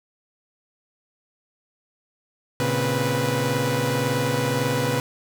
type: tone cluster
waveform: sawtooth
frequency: 117.3 / 139.1 / 260.1 / 491.8 Hz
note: A#2 / C#3 / C4 / B4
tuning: +11 / +6 / -10 / -7 cents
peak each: -23 / -22 / -26 / -21 dBFS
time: 2.6-5 s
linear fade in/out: 0 ms
effects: none